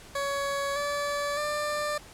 20% pulse tone with pitch steps, 560 / 577.1 / 594.7 Hz, C#5 / D5 / D5, +18 / -30 / +22 cents, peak -23 dBFS, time 0.15-1.98 s, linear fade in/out 5 ms, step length 610 ms, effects pink hiss -49 dBFS RMS until 2.13 s + low-pass 11000 Hz 12 dB/octave

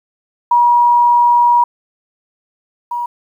sine tone pair in turn, 959 / 959 Hz, A#5 / A#5, +49 / +49 cents, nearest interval unison, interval 0 cents, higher neither, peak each -7 / -17 dBFS, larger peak first, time 0.51-1.64 / 2.91-3.06 s, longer first, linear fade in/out 5 ms, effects 8-bit

